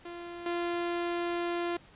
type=tone with level steps; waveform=sawtooth; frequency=345.8 Hz; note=F4; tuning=17 cents flat; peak=-36 / -26 dBFS; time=0.05-1.77 s; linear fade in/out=5 ms; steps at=0.46 s; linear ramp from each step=2 ms; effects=pink hiss -57 dBFS RMS until 1.95 s + resampled to 8000 Hz